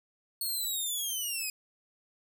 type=linear sweep; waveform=10% pulse; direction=down; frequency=4373 to 2472 Hz; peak=-24 dBFS; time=0.41-1.5 s; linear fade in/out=2 ms; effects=none